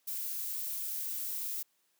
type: noise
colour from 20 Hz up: violet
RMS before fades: -37 dBFS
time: 0.07-1.63 s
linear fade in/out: 10 ms
effects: white hiss -74 dBFS RMS until 1.99 s + high-pass 200 Hz 12 dB/octave